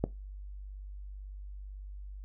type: click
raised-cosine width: 2 ms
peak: -14 dBFS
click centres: 0.04 s
effects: noise-tail reverb RT60 0.2 s tail -19 dB re dry + added 49 Hz sine -41 dBFS peak until 2.24 s